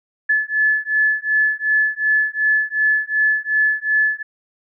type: beating tone pair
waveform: sine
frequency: 1724 / 1726.7 Hz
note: A6 / A6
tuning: -36 / -33 cents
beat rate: 2.7 Hz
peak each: -18 dBFS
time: 0.29-4.23 s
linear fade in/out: 10 ms
effects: none

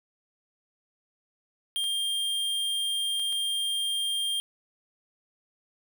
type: tone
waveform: square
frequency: 3200 Hz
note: G7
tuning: 35 cents sharp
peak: -27 dBFS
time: 1.76-4.4 s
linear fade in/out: 0 ms
type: clicks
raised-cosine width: 0.2 ms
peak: -29 dBFS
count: 3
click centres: 1.841 / 3.196 / 3.326 s
effects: none

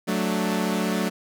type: chord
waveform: sawtooth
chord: D major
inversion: first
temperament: equal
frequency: 185 / 220 / 293.7 Hz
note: F#3 / A3 / D4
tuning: 0 / 0 / 0 cents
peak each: -22 / -22 / -26 dBFS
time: 0.07-1.1 s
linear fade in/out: 20 ms
effects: none

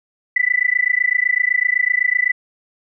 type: tone with amplitude modulation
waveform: sine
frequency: 1988 Hz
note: B6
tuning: 11 cents sharp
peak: -10 dBFS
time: 0.36-2.32 s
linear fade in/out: 5 ms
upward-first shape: sine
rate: 27.9 Hz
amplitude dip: 100%
effects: none

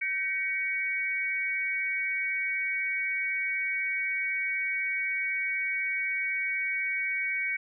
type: tone cluster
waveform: sine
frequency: 1546 / 1917 / 2246 Hz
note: G6 / A#6 / C#7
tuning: -24 / +48 / +22 cents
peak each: -37 / -37 / -28 dBFS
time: 0.01-7.57 s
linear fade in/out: 10 ms
effects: none

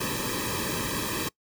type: noise with comb filter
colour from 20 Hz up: pink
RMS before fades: -30 dBFS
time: 0-1.29 s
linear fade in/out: 10 ms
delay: 1.4 ms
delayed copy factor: -1
effects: noise-tail reverb RT60 0.1 s tail -23 dB re dry

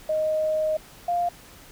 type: tone pair in turn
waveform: sine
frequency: 622.3 / 700 Hz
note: D#5 / F5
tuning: 0 / +4 cents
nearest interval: major second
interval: 204 cents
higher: second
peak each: -21 dBFS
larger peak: neither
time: 0.09-0.77 / 1.08-1.29 s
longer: first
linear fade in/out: 5 ms
effects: pink hiss -48 dBFS RMS until 1.71 s

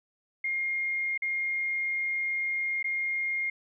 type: tone with dropouts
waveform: sine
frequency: 2129 Hz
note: C7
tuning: 30 cents sharp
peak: -27 dBFS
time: 0.44-3.5 s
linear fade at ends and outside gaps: 5 ms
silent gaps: 1.177-1.22 / 2.828-2.842 s
effects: none

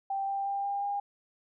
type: tone with pitch steps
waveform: sine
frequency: 784 / 789.9 / 795.9 / 801.9 / 807.9 Hz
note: G5 / G5 / G5 / G5 / G#5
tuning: 0 / +13 / +26 / +39 / -48 cents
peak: -29 dBFS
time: 0.1-1 s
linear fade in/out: 5 ms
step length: 180 ms
effects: none

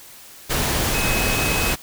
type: tone in noise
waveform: sine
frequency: 2550 Hz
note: D#7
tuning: 42 cents sharp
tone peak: -25 dBFS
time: 0.93-1.73 s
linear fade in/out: 20 ms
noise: pink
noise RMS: -21 dBFS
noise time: 0.49-1.76 s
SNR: -7 dB
effects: white hiss -43 dBFS RMS until 1.82 s

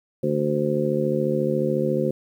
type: harmonic tone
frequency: 74.1 Hz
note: D2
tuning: 16 cents sharp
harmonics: 2 / 3 / 4 / 5 / 6 / 7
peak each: -27 / -26 / -32 / -25 / -33 / -25 dBFS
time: 0.23-2.11 s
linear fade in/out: 5 ms
effects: 9-bit

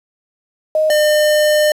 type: tone pair in turn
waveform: sine / square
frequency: 622.3 / 604.2 Hz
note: D#5 / D5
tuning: 0 / +49 cents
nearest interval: minor second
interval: 51 cents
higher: first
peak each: -11 dBFS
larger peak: neither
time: 0.75-0.9 / 0.9-1.72 s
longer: second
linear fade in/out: 2 ms
effects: resampled to 32000 Hz + 7-bit

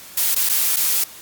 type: noise with dropouts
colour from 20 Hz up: blue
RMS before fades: -18 dBFS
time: 0.17-1.04 s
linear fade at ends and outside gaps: 5 ms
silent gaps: 0.348-0.361 / 0.491-0.495 / 0.762-0.767 s
effects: white hiss -40 dBFS RMS until 1.21 s + Opus 48 kbps

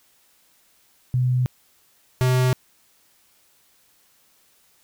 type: tone pair in turn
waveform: sine / square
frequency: 126 / 127.54 Hz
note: B2 / C3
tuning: +35 / -44 cents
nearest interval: unison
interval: 21 cents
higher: second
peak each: -17 dBFS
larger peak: neither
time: 1.14-1.46 / 2.21-2.53 s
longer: neither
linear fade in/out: 0 ms
effects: white hiss -60 dBFS RMS until 4.83 s

